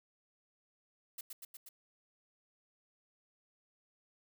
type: noise with echo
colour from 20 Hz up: blue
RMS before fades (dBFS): -44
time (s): 1.18-1.21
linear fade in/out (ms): 5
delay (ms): 120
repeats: 4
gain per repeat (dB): -2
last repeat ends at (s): 1.69
effects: none